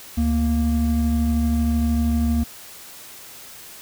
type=tone pair together; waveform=triangle; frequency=73.42 / 233.1 Hz; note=D2 / A#3; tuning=0 / 0 cents; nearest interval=octave + minor sixth; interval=2000 cents; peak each=-18 dBFS; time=0.17-2.44 s; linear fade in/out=10 ms; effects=white hiss -41 dBFS RMS until 3.81 s